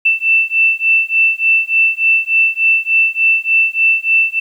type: beating tone pair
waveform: sine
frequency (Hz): 2664 / 2667.4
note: E7 / E7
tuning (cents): +18 / +20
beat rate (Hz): 3.4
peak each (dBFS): -13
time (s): 0.05-4.4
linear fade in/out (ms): 10
effects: 8-bit